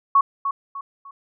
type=tone with echo; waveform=sine; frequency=1108.7 Hz; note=C#6; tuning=in tune; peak=-11 dBFS; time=0.15-0.21 s; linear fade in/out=5 ms; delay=300 ms; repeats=3; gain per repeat=-9 dB; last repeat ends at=1.11 s; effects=none